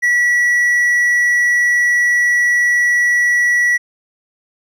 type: tone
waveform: triangle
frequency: 1941 Hz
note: B6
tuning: 31 cents flat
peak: -9 dBFS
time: 0.02-3.78 s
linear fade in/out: 20 ms
effects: none